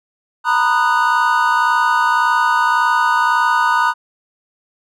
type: chord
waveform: triangle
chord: B major seventh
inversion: third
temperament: just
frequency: 926 / 987.8 / 1234.7 / 1481.6 Hz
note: A#5 / B5 / D#6 / F#6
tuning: -12 / 0 / -14 / +2 cents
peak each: -16 dBFS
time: 0.44-3.94 s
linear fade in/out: 50 ms
effects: none